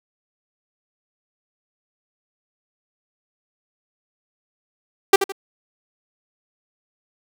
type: tone with echo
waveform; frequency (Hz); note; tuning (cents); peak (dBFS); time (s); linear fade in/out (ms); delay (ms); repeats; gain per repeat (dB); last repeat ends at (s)
sawtooth; 391.6; G4; -2; -3; 5.13-5.16; 5; 81; 2; -10; 5.322
effects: none